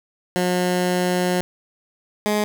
15% pulse tone pair in turn, 180 / 209.8 Hz, F#3 / G#3, -47 / +18 cents, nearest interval minor third, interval 265 cents, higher second, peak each -12 / -12 dBFS, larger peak neither, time 0.36-1.41 / 2.26-2.44 s, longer first, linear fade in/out 0 ms, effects none

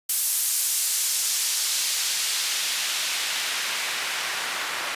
white noise with band-pass filter sweep, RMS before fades -26 dBFS, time 0.09-4.95 s, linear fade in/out 5 ms, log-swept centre 11000 to 1300 Hz, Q 0.77, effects resampled to 32000 Hz

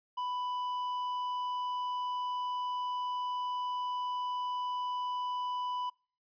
triangle tone with tanh clipping, 993 Hz, B5, 9 cents sharp, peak -34 dBFS, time 0.17-5.9 s, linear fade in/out 10 ms, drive 11 dB, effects noise-tail reverb RT60 0.4 s tail -26 dB re dry + resampled to 11025 Hz

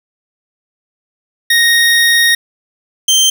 25% pulse tone pair in turn, 1864.7 / 3136 Hz, A#6 / G7, 0 / 0 cents, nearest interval major sixth, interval 900 cents, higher second, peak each -4 dBFS, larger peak neither, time 1.5-2.35 / 3.08-3.3 s, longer first, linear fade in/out 5 ms, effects none

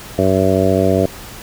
harmonic tone, 95 Hz, F#2, 46 cents sharp, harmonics 1 / 2 / 3 / 4 / 5 / 6 / 7, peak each -19 / -19 / -19 / -19 / -19 / -19 / -19 dBFS, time 0.18-1.06 s, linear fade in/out 5 ms, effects pink hiss -34 dBFS RMS until 1.42 s

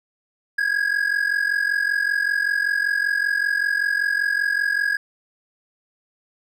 triangle ring-modulated tone, 1650 Hz, G#6, 12 cents flat, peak -14 dBFS, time 0.58-4.97 s, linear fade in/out 5 ms, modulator 22.6 Hz, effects none

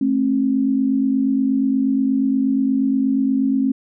sine tone pair together, 221 / 269.4 Hz, A3 / C#4, +8 / -49 cents, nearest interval minor third, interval 343 cents, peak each -21 / -16 dBFS, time 0.01-3.72 s, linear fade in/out 5 ms, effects none

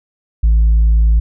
sine tone, 55 Hz, A1, in tune, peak -5 dBFS, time 0.43-1.2 s, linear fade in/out 10 ms, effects tanh soft clip ceiling -6 dBFS

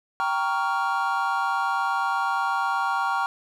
triangle chord, G half-diminished seventh, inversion none, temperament equal with one note detuned, 784 / 932.3 / 1115.8 / 1396.9 Hz, G5 / Bb5 / Db6 / F6, 0 / 0 / +11 / 0 cents, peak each -26 dBFS, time 0.2-3.26 s, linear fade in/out 0 ms, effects none

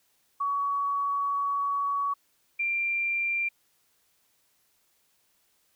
sine tone pair in turn, 1127 / 2374 Hz, C#6 / D7, +28 / +18 cents, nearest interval octave + minor second, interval 1290 cents, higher second, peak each -25 dBFS, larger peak neither, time 0.4-2.14 / 2.59-3.49 s, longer first, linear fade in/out 10 ms, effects white hiss -69 dBFS RMS until 5.75 s

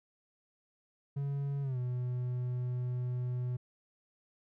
triangle tone with pitch glide, 140.3 to 124.27 Hz, C#3 to B2, +21 to +11 cents, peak -30 dBFS, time 1.16-3.57 s, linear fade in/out 10 ms, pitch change -210 cents, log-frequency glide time 1.62-1.78 s, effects none

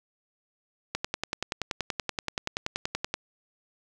click train, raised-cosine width 0.2 ms, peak -11 dBFS, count 24, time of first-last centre 0.95-3.14 s, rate 10.5 Hz, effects none

